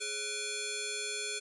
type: tone with frequency modulation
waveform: sine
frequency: 2340 Hz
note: D7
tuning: 7 cents flat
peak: -34 dBFS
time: 0-1.4 s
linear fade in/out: 20 ms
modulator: 960 Hz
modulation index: 6.7
effects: none